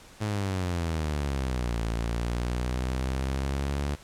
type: exponential two-way sweep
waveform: sawtooth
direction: down then up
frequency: 108.4 to 56.1 to 72.1 Hz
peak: -23 dBFS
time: 0.2-3.96 s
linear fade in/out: 20 ms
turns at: 1.83 s
effects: pink hiss -51 dBFS RMS until 4.03 s + low-pass 10000 Hz 12 dB/octave